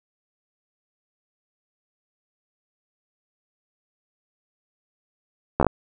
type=slowing click train; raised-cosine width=1 ms; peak=-4 dBFS; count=5; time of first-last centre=5.6-5.667 s; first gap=13 ms; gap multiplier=1.17; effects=none